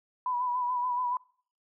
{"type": "tone with vibrato", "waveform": "sine", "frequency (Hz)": 988, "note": "B5", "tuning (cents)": 0, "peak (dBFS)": -27, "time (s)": [0.26, 1.17], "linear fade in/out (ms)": 2, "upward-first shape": "sine", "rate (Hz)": 7, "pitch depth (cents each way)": 41, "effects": ["noise-tail reverb RT60 0.5 s tail -24 dB re dry"]}